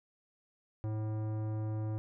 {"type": "tone with tanh clipping", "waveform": "sine", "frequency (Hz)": 108.3, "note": "A2", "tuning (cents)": -27, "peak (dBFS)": -35, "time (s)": [0.84, 1.98], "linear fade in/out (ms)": 0, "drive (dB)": 16, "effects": []}